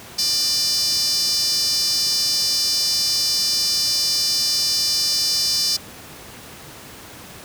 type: tone with high-pass filter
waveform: sawtooth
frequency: 595 Hz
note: D5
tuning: 22 cents sharp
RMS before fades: -20 dBFS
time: 0.18-5.77 s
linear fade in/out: 10 ms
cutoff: 5000 Hz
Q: 7.8
effects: pink hiss -39 dBFS RMS until 7.44 s + high-pass 80 Hz 12 dB/octave